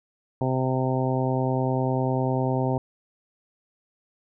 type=harmonic tone; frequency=130 Hz; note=C3; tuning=11 cents flat; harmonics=1 / 2 / 3 / 4 / 5 / 6 / 7; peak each=-25 / -28 / -30 / -31 / -32 / -33 / -33 dBFS; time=0.41-2.78 s; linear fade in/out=2 ms; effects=none